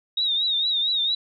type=tone with vibrato; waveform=sine; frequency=3750 Hz; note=A#7; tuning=10 cents sharp; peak=-20 dBFS; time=0.17-1.15 s; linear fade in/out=5 ms; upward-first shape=triangle; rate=4.4 Hz; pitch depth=100 cents each way; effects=none